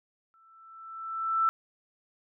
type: tone with exponential growth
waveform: sine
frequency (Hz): 1328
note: E6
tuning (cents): +12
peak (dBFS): -20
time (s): 0.34-1.49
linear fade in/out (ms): 0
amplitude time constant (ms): 250
effects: none